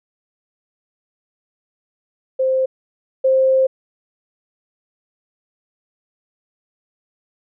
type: tone pair in turn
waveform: sine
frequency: 523.3 / 526.6 Hz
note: C5 / C5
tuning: 0 / +11 cents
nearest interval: unison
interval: 11 cents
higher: second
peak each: -14 / -11 dBFS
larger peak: second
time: 2.39-2.66 / 3.24-3.67 s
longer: second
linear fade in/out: 10 ms
effects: none